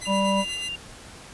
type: tone with tremolo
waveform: 5% pulse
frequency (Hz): 2021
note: B6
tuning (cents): +39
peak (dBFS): -21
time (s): 0.01-0.69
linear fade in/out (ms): 10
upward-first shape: sine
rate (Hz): 8.2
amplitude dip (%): 65
type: tone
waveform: sine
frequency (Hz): 2794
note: F7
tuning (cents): 0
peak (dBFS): -29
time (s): 0.05-0.76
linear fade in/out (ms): 10
type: harmonic tone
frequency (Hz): 196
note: G3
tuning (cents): 0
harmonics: 1 / 3 / 5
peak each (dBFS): -23 / -25 / -25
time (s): 0.06-0.45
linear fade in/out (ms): 50
effects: pink hiss -44 dBFS RMS until 1.33 s + resampled to 24000 Hz